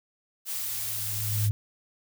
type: noise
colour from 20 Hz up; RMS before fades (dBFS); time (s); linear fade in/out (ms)
blue; -32; 0.45-1.5; 50
type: tone with exponential growth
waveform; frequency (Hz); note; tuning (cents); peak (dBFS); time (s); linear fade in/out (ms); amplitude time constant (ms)
sine; 105.2; G#2; +23; -20; 0.54-1.51; 0; 210
effects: none